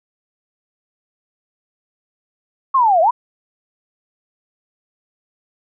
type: linear two-way sweep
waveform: sine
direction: down then up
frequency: 1108.7 to 627 to 1029 Hz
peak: -10 dBFS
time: 2.74-3.11 s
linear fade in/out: 10 ms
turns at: 3.01 s
effects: none